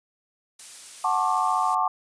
blue noise, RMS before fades -39 dBFS, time 0.59-1.75 s, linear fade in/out 5 ms
sine chord, D major seventh, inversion first, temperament equal with one note detuned, 740 / 880 / 1080.3 / 1174.7 Hz, F#5 / A5 / C#6 / D6, 0 / 0 / -45 / 0 cents, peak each -26 dBFS, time 1.04-1.88 s, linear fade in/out 5 ms
effects resampled to 22050 Hz

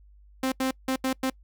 sawtooth tone bursts at uneven times, 262.2 Hz, C4, 4 cents sharp, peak -20 dBFS, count 5, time 0.43-0.52 / 0.6-0.71 / 0.88-0.96 / 1.04-1.13 / 1.23-1.3 s, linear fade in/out 5 ms, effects noise-tail reverb RT60 0.1 s tail -25 dB re dry + added 50 Hz sine -51 dBFS peak until 1.43 s

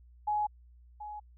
sine tone with echo, 840 Hz, G#5, 19 cents sharp, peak -27 dBFS, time 0.27-0.47 s, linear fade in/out 10 ms, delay 730 ms, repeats 1, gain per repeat -12 dB, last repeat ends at 1.2 s, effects added 60 Hz sine -54 dBFS peak until 1.37 s

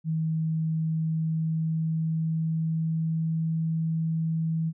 sine tone with pitch glide, 159.8 to 161.84 Hz, D#3 to E3, +47 to -32 cents, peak -24 dBFS, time 0.04-4.73 s, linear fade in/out 50 ms, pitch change +21 cents, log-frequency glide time 0.71-3.61 s, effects none

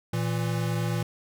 square tone pair together, 116.18 / 165.4 Hz, A#2 / E3, -5 / +6 cents, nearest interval tritone, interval 611 cents, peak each -28 / -30 dBFS, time 0.13-1.03 s, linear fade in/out 5 ms, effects none

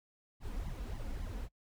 brown noise with flanger, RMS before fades -40 dBFS, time 0.4-1.49 s, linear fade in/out 50 ms, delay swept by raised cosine 0.97 to 4.17 ms, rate 3.6 Hz, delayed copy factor +0.9, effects noise-tail reverb RT60 0.1 s tail -26 dB re dry

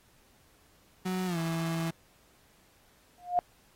35% pulse tone with pitch glide, 185 to 164.82 Hz, F#3 to E3, 0 to 0 cents, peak -28 dBFS, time 1.05-1.91 s, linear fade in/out 10 ms, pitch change -200 cents, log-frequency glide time 1.26-1.38 s
sine tone with exponential growth, 712 Hz, F5, 33 cents sharp, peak -19 dBFS, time 3.18-3.39 s, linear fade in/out 0 ms, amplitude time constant 45 ms
effects pink hiss -64 dBFS RMS until 3.75 s + AAC 48 kbps

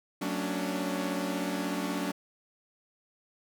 sawtooth chord, D major seventh, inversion first, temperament equal with one note detuned, 185 / 225.1 / 277.2 / 293.7 Hz, F#3 / A3 / C#4 / D4, 0 / +40 / 0 / 0 cents, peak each -31 / -34 / -32 / -31 dBFS, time 0.21-2.12 s, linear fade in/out 10 ms, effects none

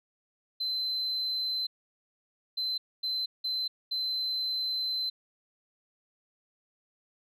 sine tone bursts at uneven times, 4065 Hz, B7, 49 cents sharp, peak -27 dBFS, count 5, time 0.6-1.67 / 2.57-2.78 / 3.03-3.26 / 3.44-3.68 / 3.91-5.1 s, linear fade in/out 10 ms, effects tanh soft clip ceiling -26 dBFS

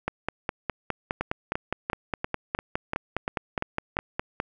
two click trains, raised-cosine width 0.5 ms, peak -12 / -11 dBFS, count 9 / 22, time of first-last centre 1.21-3.969 / 0.08-4.401 s, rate 2.9 / 4.86 Hz, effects none

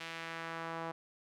sawtooth tone with band-pass filter sweep, 164.8 Hz, E3, in tune, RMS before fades -42 dBFS, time 0-0.92 s, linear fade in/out 10 ms, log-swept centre 2700 to 910 Hz, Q 1.2, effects none

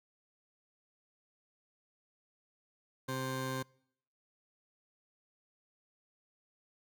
20% pulse tone pair together, 131 / 524 Hz, C3 / C5, +2 / +2 cents, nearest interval 2 octaves, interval 2400 cents, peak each -32 / -35 dBFS, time 3.08-3.63 s, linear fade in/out 10 ms, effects noise-tail reverb RT60 0.7 s tail -26 dB re dry

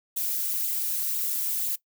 violet noise with flanger, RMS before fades -28 dBFS, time 0.16-1.76 s, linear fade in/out 10 ms, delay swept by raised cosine 0.26 to 4.46 ms, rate 2 Hz, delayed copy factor +0.6, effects noise-tail reverb RT60 0.1 s tail -19 dB re dry

